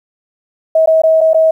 sine tone with dropouts, 641 Hz, E5, 49 cents flat, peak -6 dBFS, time 0.75-1.51 s, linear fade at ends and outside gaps 5 ms, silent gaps 0.86-0.873 / 1.019-1.035 / 1.208-1.212 / 1.334-1.344 s, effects 8-bit

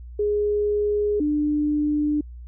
sine tone pair in turn, 415.3 / 297.5 Hz, G#4 / D4, 0 / +22 cents, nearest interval tritone, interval 578 cents, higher first, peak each -19 dBFS, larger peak neither, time 0.19-1.2 / 1.2-2.21 s, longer neither, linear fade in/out 5 ms, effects added 60 Hz sine -36 dBFS peak until 2.47 s

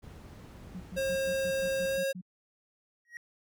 brown noise, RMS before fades -44 dBFS, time 0.02-1.98 s, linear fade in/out 20 ms
sine tone bursts, 182 Hz, F#3, 28 cents flat, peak -38 dBFS, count 9, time 0.74-2.214 s, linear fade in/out 10 ms, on 66 ms, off 110 ms
square tone with pitch glide, 537 to 542.6 Hz, C5 to C#5, +45 to -37 cents, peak -29 dBFS, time 0.96-2.13 s, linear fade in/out 20 ms, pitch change +18 cents, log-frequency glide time 1.87-1.98 s
triangle tone with exponential growth, 1895 Hz, A#6, 28 cents sharp, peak -34 dBFS, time 3.05-3.17 s, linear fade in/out 1 ms, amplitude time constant 25 ms
effects high-pass 60 Hz 12 dB/octave

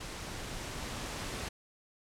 pink noise with level ramp, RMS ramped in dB -42 to -38 dBFS, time 0-1.49 s, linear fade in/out 10 ms, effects low-pass 9000 Hz 12 dB/octave

